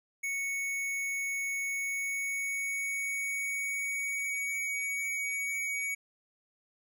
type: tone with pitch glide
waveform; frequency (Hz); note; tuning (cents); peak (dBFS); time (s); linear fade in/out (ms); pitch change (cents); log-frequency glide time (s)
square; 2217 to 2249; C#7 to C#7; 0 to +24; -32; 0.23-5.95; 10; +24; 1.65-4.45
effects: none